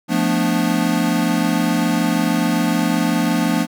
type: chord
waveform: square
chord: B half-diminished seventh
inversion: second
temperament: equal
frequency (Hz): 174.61 / 220 / 246.9 / 293.7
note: F3 / A3 / B3 / D4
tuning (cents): 0 / 0 / 0 / 0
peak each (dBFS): -22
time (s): 0.08-3.67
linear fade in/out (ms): 50
effects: none